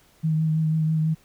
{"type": "tone with vibrato", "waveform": "sine", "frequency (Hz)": 157.8, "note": "D#3", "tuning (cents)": 25, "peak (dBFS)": -19, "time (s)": [0.23, 1.15], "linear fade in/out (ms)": 20, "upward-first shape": "triangle", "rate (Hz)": 6.1, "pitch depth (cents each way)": 25, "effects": ["pink hiss -58 dBFS RMS until 1.24 s"]}